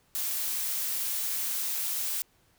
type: noise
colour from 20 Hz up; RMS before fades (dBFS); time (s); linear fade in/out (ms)
blue; -31; 0.15-2.22; 0
effects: pink hiss -66 dBFS RMS until 2.58 s